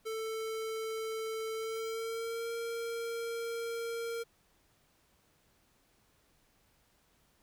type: tone with pitch glide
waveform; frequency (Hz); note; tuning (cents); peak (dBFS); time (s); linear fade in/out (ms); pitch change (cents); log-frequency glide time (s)
square; 443 to 462.9; A4 to A#4; +12 to -12; -36; 0.05-4.24; 20; +76; 1.54-2.51
effects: pink hiss -70 dBFS RMS until 7.42 s